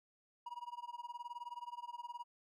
triangle tone with tremolo, 959 Hz, A#5, 49 cents sharp, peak -39 dBFS, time 0.46-2.24 s, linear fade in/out 5 ms, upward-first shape sine, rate 19 Hz, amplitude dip 95%, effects none

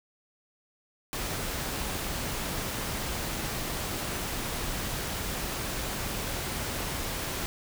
pink noise, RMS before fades -33 dBFS, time 1.13-7.46 s, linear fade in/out 0 ms, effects none

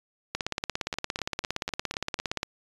two click trains, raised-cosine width 0.2 ms, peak -11 / -20 dBFS, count 37 / 6, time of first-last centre 0.35-2.431 / 0.94-2.19 s, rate 17.3 / 4 Hz, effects resampled to 24000 Hz

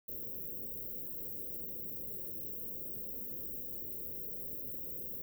white band-stop noise, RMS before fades -42 dBFS, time 0.08-5.22 s, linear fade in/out 5 ms, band 560 to 14000 Hz, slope 96 dB/octave, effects none

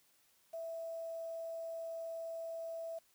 sine tone with quantisation, 659.3 Hz, E5, in tune, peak -40 dBFS, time 0.53-2.99 s, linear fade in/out 10 ms, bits 10, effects white hiss -71 dBFS RMS until 3.14 s

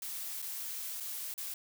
blue noise with dropouts, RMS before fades -40 dBFS, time 0.02-1.54 s, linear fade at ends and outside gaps 2 ms, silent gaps 0.419-0.424 / 1.001-1.005 / 1.34-1.378 s, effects none

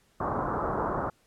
white low-pass noise, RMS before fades -30 dBFS, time 0.2-1.1 s, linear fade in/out 5 ms, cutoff 1300 Hz, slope 48 dB/octave, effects pink hiss -66 dBFS RMS until 1.26 s + low-pass 12000 Hz 12 dB/octave

